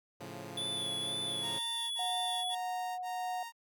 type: chord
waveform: 10% pulse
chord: A augmented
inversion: none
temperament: equal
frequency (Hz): 110 / 138.59 / 174.61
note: A2 / C#3 / E#3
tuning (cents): 0 / 0 / 0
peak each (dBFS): -39 / -39 / -39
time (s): 0.2-1.59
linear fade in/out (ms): 10
type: tone with vibrato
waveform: square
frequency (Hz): 3448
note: A7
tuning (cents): -36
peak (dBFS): -35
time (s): 0.57-2.55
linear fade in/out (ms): 5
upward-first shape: sine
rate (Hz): 2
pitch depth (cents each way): 26
type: tone bursts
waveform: sawtooth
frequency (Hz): 929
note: A#5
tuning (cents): -6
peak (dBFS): -38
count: 4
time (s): 1.41-3.524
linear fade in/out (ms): 50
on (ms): 500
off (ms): 38
type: tone with tremolo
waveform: sine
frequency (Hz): 730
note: F#5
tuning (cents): -24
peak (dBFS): -34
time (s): 1.99-3.43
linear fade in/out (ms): 2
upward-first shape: sine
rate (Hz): 1.7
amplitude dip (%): 25
effects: none

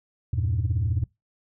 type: chord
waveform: sine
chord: E diminished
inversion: none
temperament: equal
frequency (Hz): 82.41 / 98 / 116.54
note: E2 / G2 / Bb2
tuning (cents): 0 / 0 / 0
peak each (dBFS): -25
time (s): 0.33-1.04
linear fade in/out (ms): 5
effects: noise-tail reverb RT60 0.2 s tail -24 dB re dry + tanh soft clip ceiling -17 dBFS

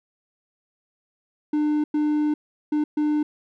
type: tone bursts at uneven times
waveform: triangle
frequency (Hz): 300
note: D4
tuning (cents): +37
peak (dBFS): -17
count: 4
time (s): 1.53-1.84 / 1.94-2.34 / 2.72-2.84 / 2.97-3.23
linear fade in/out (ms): 5
effects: none

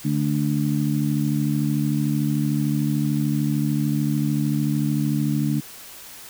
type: harmonic tone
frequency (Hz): 73.42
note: D2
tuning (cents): 0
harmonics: 2 / 3 / 4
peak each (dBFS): -22 / -24 / -25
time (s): 0.04-5.61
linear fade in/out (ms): 20
effects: white hiss -41 dBFS RMS until 6.29 s

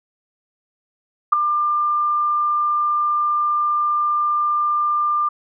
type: tone with ADSR envelope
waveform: sine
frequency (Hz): 1195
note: D6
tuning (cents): +30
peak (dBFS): -5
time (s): 1.32-5.29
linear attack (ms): 12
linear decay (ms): 3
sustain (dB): -11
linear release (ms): 9
effects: none

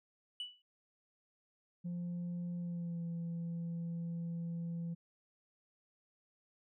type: tone with exponential decay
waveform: sine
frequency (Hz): 2960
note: F#7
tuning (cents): 0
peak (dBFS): -34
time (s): 0.4-0.62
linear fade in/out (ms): 2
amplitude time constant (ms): 46
type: tone with pitch glide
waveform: sine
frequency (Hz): 174.61 to 168.86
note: F3 to E3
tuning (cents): 0 to +42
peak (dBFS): -35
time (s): 1.84-4.95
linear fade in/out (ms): 20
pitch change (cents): -58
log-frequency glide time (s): 2.58-3.03
effects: tanh soft clip ceiling -36 dBFS

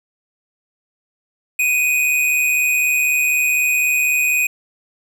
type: tone with amplitude modulation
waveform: square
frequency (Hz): 2489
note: D#7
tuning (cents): 0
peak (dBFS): -13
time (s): 1.59-4.47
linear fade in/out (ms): 5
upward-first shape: sine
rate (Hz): 144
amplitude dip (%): 45
effects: none

